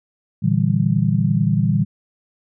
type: chord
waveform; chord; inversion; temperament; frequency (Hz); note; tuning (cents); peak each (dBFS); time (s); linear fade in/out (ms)
sine; E half-diminished seventh; second; equal with one note detuned; 115.4 / 146.83 / 164.81 / 196; Bb2 / D3 / E3 / G3; -17 / 0 / 0 / 0; -20; 0.42-1.85; 20
effects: none